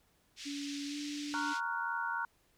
white band-pass noise, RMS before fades -46 dBFS, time 0.36-1.61 s, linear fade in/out 50 ms, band 2100 to 5900 Hz, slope 24 dB/octave
sine tone with pitch glide, 285.1 to 292.1 Hz, C#4 to D4, +49 to -9 cents, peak -38 dBFS, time 0.45-1.54 s, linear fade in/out 20 ms, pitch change +42 cents, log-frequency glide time 0.87-0.96 s
sine chord, Gb major seventh, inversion first, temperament equal, 932.3 / 1108.7 / 1396.9 / 1480 Hz, Bb5 / Db6 / F6 / Gb6, 0 / 0 / 0 / 0 cents, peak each -37 / -43 / -39 / -38 dBFS, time 1.34-2.25 s, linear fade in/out 0 ms
effects pink hiss -71 dBFS RMS until 2.57 s

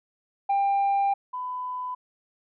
sine tone pair in turn, 795 / 1001.6 Hz, G5 / B5, +24 / +24 cents, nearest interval major third, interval 400 cents, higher second, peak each -18 / -29 dBFS, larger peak first, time 0.49-1.14 / 1.33-1.95 s, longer first, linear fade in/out 10 ms, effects tanh soft clip ceiling -19 dBFS

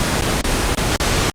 pink noise with dropouts, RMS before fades -17 dBFS, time 0-1.3 s, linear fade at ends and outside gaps 1 ms, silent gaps 0.211-0.221 / 0.413-0.442 / 0.749-0.772 / 0.962-1 s, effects low-pass 9000 Hz 12 dB/octave + Opus 24 kbps

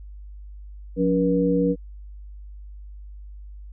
sine tone cluster, 178.9 / 283.2 / 480.1 Hz, F3 / C#4 / B4, +42 / +37 / -49 cents, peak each -22 dBFS, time 0.96-1.76 s, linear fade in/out 50 ms, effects added 50 Hz sine -37 dBFS peak until 3.72 s

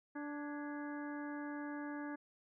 harmonic tone with a mistuned harmonic, 292.5 Hz, D4, 7 cents flat, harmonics 1 / 2 / 3 / 4 / 5 / 6 / 7, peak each -42 / -52 / -51 / -55 / -57 / -51 / -63 dBFS, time 0.15-2.16 s, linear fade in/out 10 ms, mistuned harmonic 6, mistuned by -87 cents, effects none

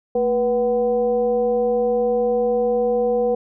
sine tone with frequency modulation, 486.7 Hz, B4, 25 cents flat, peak -16 dBFS, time 0.15-3.35 s, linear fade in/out 5 ms, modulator 264 Hz, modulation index 0.57, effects none

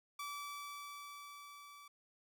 sawtooth tone with level ramp, 1155 Hz, D6, 29 cents flat, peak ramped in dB -38 to -51 dBFS, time 0.19-1.88 s, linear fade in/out 5 ms, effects none

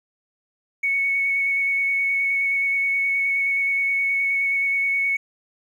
triangle tone with vibrato, 2217 Hz, C#7, in tune, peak -15 dBFS, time 0.83-5.17 s, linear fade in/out 10 ms, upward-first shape square, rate 9.5 Hz, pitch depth 9 cents each way, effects tanh soft clip ceiling -17 dBFS

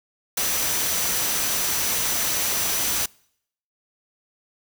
sine tone in noise, 5930 Hz, F#8, 3 cents sharp, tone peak -30 dBFS, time 0.37-3.06 s, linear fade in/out 5 ms, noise white, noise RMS -24 dBFS, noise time 0.37-3.06 s, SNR -9 dB, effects noise-tail reverb RT60 0.7 s tail -26 dB re dry

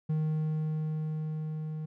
triangle tone with level ramp, 155.56 Hz, D#3, in tune, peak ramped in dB -24 to -32 dBFS, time 0.09-1.86 s, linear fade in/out 10 ms, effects none

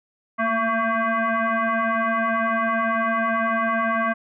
sine tone with frequency modulation, 230 Hz, A#3, 23 cents flat, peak -19 dBFS, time 0.38-4.14 s, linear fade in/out 20 ms, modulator 451 Hz, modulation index 3.5, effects none

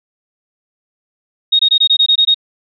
sine tone bursts, 3735 Hz, A#7, 3 cents sharp, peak -7 dBFS, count 9, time 1.52-2.345 s, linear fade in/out 10 ms, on 73 ms, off 21 ms, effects none

